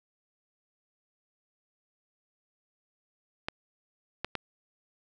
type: clicks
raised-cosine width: 0.3 ms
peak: -15 dBFS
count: 3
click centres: 3.485 / 4.246 / 4.353 s
effects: none